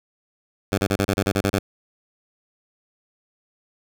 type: tone bursts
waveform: 10% pulse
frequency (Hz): 98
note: G2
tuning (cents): 0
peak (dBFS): -10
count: 10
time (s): 0.72-1.59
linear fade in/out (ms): 5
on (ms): 60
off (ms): 30
effects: none